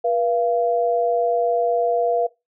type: tone pair together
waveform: sine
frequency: 482.6 / 686 Hz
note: B4 / F5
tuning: -40 / -31 cents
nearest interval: tritone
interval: 609 cents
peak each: -20 dBFS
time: 0.04-2.27 s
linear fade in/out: 10 ms
effects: noise-tail reverb RT60 0.2 s tail -19 dB re dry